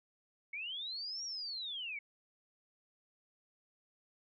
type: linear two-way sweep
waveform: sine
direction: up then down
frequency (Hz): 2176 to 5700 to 2176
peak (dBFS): -39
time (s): 0.53-1.99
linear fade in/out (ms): 5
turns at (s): 1.24
effects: none